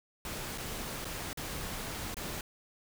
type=noise with dropouts; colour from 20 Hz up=pink; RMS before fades=-39 dBFS; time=0.25-2.41 s; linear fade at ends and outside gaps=2 ms; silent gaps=0.577-0.581 / 1.046-1.052 / 1.331-1.373 / 2.144-2.168 s; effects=none